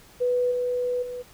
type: tone with level steps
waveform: sine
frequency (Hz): 493.9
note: B4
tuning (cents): 0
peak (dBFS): -20 / -23 / -31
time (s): 0.2-1.23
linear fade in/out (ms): 20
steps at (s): 0.51 / 1.02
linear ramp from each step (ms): 10
effects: pink hiss -52 dBFS RMS until 1.33 s